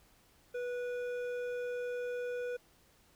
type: tone with hard clipping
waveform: triangle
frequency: 490 Hz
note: B4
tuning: 14 cents flat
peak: -37 dBFS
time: 0.54-2.57 s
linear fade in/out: 10 ms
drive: 13 dB
effects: pink hiss -66 dBFS RMS until 3.15 s